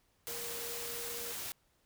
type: tone in noise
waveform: sine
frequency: 471.6 Hz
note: A#4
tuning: 20 cents sharp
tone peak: -46 dBFS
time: 0.28-1.32 s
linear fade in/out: 0 ms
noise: white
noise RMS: -41 dBFS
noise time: 0.27-1.52 s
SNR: -8 dB
effects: pink hiss -73 dBFS RMS until 1.85 s